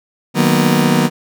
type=chord; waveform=35% pulse; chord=B major seventh; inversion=first; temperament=just; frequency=154.34 / 185.21 / 231.5 / 246.9 Hz; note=D#3 / F#3 / A#3 / B3; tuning=-14 / +2 / -12 / 0 cents; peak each=-15 dBFS; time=0.34-1.1 s; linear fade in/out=50 ms
type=noise; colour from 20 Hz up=white; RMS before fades=-32 dBFS; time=0.4-0.85 s; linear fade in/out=50 ms
effects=none